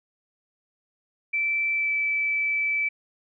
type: tone with pitch glide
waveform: sine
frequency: 2329 to 2312 Hz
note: D7 to D7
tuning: -15 to -28 cents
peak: -22 dBFS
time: 1.33-2.89 s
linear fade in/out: 10 ms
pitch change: -13 cents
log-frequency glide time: 1.73-1.92 s
effects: none